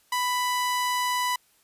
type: tone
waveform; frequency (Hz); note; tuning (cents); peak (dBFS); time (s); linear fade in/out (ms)
sawtooth; 992; B5; +7; -20; 0.12-1.36; 5
effects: white hiss -63 dBFS RMS until 1.63 s + resampled to 32000 Hz